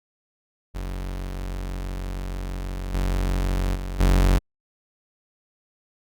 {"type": "tone with level steps", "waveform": "40% pulse", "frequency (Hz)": 46.25, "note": "F#1", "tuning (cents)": 0, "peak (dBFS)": [-27, -20, -27, -14], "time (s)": [0.74, 4.39], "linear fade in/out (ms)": 20, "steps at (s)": [2.93, 3.74, 3.99], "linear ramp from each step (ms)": 20, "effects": ["Opus 48 kbps"]}